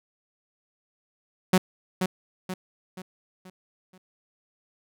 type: tone with echo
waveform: sawtooth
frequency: 185 Hz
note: F#3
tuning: in tune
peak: -12 dBFS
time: 1.53-1.58 s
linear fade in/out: 5 ms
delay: 480 ms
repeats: 5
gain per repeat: -7 dB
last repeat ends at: 3.98 s
effects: none